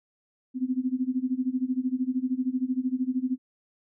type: tone with tremolo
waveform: sine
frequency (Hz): 256.1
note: C4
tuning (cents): -37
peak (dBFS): -21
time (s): 0.54-3.38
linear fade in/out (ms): 50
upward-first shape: sine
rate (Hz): 13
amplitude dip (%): 90
effects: none